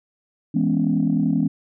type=chord; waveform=sine; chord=C# minor seventh; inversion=first; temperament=equal; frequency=164.81 / 207.7 / 246.9 / 277.2 Hz; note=E3 / G#3 / B3 / C#4; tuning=0 / 0 / 0 / 0 cents; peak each=-22 dBFS; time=0.54-1.48 s; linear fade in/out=10 ms; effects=tanh soft clip ceiling -9 dBFS